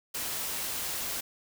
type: noise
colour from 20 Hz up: white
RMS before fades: -34 dBFS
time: 0.14-1.21 s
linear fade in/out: 10 ms
effects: none